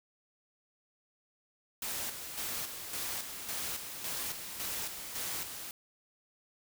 white noise with tremolo, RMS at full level -37 dBFS, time 1.82-5.71 s, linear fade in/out 2 ms, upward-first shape square, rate 1.8 Hz, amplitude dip 50%, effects none

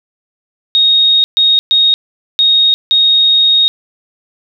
sine tone bursts at uneven times, 3735 Hz, A#7, 3 cents sharp, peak -6 dBFS, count 5, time 0.75-1.24 / 1.37-1.59 / 1.71-1.94 / 2.39-2.74 / 2.91-3.68 s, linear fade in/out 0 ms, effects none

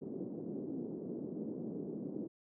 pink band-pass noise, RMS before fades -42 dBFS, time 0.01-2.28 s, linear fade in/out 20 ms, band 200 to 390 Hz, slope 24 dB/octave, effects none

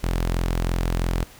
sawtooth tone, 42.99 Hz, F1, 27 cents flat, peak -17 dBFS, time 0.03-1.24 s, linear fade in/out 10 ms, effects pink hiss -47 dBFS RMS until 1.39 s

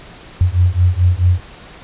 sine beating tone pair, 87.2 / 91.8 Hz, F2 / F#2, -2 / -13 cents, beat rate 4.6 Hz, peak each -13 dBFS, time 0.41-1.4 s, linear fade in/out 0 ms, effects pink hiss -38 dBFS RMS until 1.83 s + resampled to 8000 Hz

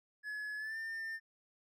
triangle tone with pitch glide, 1700 to 1801.1 Hz, G#6 to A6, +40 to +40 cents, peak -37 dBFS, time 0.23-1.2 s, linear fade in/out 50 ms, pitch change +100 cents, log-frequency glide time 0.57-0.78 s, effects none

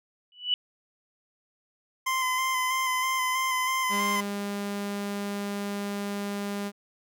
sine tone with exponential growth, 2960 Hz, F#7, in tune, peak -18 dBFS, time 0.32-0.54 s, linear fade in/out 1 ms, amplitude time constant 46 ms
25% pulse tone with vibrato, 1033 Hz, C6, 22 cents flat, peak -21 dBFS, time 2.06-4.21 s, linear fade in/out 10 ms, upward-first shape square, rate 3.1 Hz, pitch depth 19 cents each way
sawtooth tone, 202.2 Hz, G#3, 46 cents flat, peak -26 dBFS, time 3.89-6.72 s, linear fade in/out 50 ms
effects none

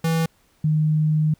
square / sine tone pair in turn, 163.4 / 154.23 Hz, E3 / D#3, -15 / -15 cents, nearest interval minor second, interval 100 cents, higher first, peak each -19 / -16 dBFS, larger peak second, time 0.04-0.26 / 0.64-1.34 s, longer second, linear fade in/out 5 ms, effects pink hiss -61 dBFS RMS until 1.39 s

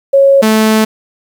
sine / sawtooth tone pair in turn, 550 / 218.3 Hz, C#5 / A3, -14 / -13 cents, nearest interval octave + major third, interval 1599 cents, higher first, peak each -3 dBFS, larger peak neither, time 0.13-0.42 / 0.42-0.85 s, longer second, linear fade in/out 10 ms, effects 7-bit

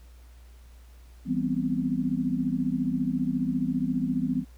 sine chord, C major seventh, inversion first, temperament equal, 164.81 / 196 / 246.9 / 261.6 Hz, E3 / G3 / B3 / C4, 0 / 0 / 0 / 0 cents, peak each -32 / -32 / -28 / -29 dBFS, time 1.25-4.45 s, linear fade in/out 50 ms, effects added 60 Hz sine -47 dBFS peak until 4.57 s + pink hiss -61 dBFS RMS until 4.57 s

